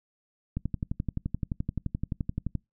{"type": "click train", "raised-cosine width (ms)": 5, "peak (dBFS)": -17, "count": 24, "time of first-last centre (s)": [0.57, 2.553], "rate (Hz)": 11.6, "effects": ["noise-tail reverb RT60 0.2 s tail -26 dB re dry"]}